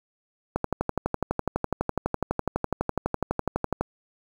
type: click train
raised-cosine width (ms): 1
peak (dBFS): -10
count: 40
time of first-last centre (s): 0.56-3.81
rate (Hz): 12
effects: 7-bit